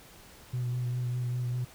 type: tone with vibrato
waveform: sine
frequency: 123.47 Hz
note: B2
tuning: in tune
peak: -27 dBFS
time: 0.53-1.65 s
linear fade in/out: 10 ms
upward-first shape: sine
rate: 5 Hz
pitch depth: 20 cents each way
effects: tanh soft clip ceiling -26 dBFS + pink hiss -53 dBFS RMS until 1.74 s